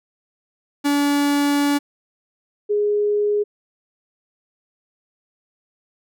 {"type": "tone pair in turn", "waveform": ["45% pulse", "sine"], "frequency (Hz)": [286.9, 414.9], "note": ["D4", "G#4"], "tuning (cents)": [-40, -2], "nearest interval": "tritone", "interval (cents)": 638, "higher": "second", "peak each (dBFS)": -16, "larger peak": "neither", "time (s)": [[0.84, 1.79], [2.69, 3.44]], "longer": "first", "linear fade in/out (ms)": 20, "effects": []}